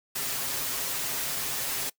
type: noise with comb filter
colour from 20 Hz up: white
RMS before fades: -31 dBFS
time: 0.15-1.9 s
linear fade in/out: 10 ms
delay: 7.4 ms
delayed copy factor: +0.75
effects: noise-tail reverb RT60 0.1 s tail -21 dB re dry